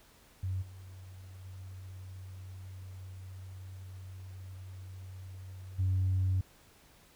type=tone with level steps; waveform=sine; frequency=93.7 Hz; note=F#2; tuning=22 cents sharp; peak=-31 / -46 / -43 / -25 dBFS; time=0.43-6.41 s; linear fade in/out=5 ms; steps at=0.61 / 1.44 / 5.78 s; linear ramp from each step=20 ms; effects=tanh soft clip ceiling -23 dBFS + pink hiss -61 dBFS RMS until 7.15 s